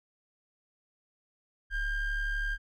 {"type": "ring-modulated tone", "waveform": "triangle", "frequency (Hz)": 784, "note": "G5", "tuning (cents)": 0, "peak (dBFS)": -24, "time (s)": [1.7, 2.58], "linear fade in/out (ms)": 50, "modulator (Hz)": 820, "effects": []}